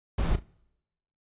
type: noise with echo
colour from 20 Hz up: brown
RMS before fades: -25 dBFS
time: 0.18-0.36 s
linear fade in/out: 5 ms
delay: 36 ms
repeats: 2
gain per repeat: -14 dB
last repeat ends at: 0.432 s
effects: noise-tail reverb RT60 0.9 s tail -26 dB re dry + resampled to 8000 Hz